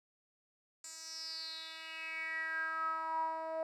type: tone with band-pass filter sweep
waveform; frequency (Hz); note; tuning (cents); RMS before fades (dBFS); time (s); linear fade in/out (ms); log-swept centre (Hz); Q
10% pulse; 321.8; E4; -42; -40; 0.84-3.63; 2; 7200 to 670; 7.7
effects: none